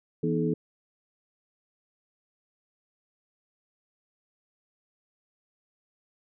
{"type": "tone cluster", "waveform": "sine", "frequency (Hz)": [163.3, 243.3, 316.2, 428.5], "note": ["E3", "B3", "D#4", "A4"], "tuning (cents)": [-16, -26, 28, -46], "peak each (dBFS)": [-28, -30, -31, -29], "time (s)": [0.23, 0.54], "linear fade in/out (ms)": 5, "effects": []}